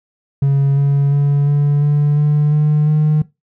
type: tone with pitch steps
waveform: triangle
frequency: 138.9 / 140.76 / 142.64 / 144.55 / 146.48 / 148.44 / 150.43 / 152.44 Hz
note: C#3 / C#3 / C#3 / D3 / D3 / D3 / D3 / D#3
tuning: +4 / +27 / +50 / -27 / -4 / +19 / +42 / -35 cents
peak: -7 dBFS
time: 0.42-3.22 s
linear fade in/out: 5 ms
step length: 350 ms
effects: noise-tail reverb RT60 0.2 s tail -20 dB re dry + tanh soft clip ceiling -5 dBFS